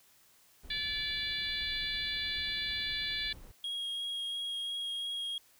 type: noise with tremolo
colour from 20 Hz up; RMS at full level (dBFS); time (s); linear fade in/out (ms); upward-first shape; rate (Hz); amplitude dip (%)
brown; -49; 0.63-3.52; 10; sine; 9.3; 25
type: harmonic tone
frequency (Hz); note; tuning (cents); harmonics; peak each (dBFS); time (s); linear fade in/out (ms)
578; D5; -28; 3 / 4 / 5 / 6 / 7 / 8; -40 / -41 / -46 / -36 / -39 / -47; 0.7-3.33; 5
type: tone with vibrato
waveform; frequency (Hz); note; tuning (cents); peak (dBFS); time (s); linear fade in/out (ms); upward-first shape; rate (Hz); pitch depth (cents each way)
triangle; 3279; G#7; -23; -33; 3.64-5.38; 2; sine; 2.9; 9
effects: white hiss -64 dBFS RMS until 5.59 s